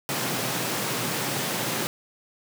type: high-pass noise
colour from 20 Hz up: pink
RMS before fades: -28 dBFS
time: 0.09-1.87 s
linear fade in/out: 0 ms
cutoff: 110 Hz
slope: 96 dB/octave
effects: none